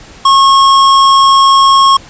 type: tone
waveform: square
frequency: 1089 Hz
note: C#6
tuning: 31 cents flat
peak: -4 dBFS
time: 0.25-1.97 s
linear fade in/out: 5 ms
effects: pink hiss -35 dBFS RMS until 2.09 s + resampled to 16000 Hz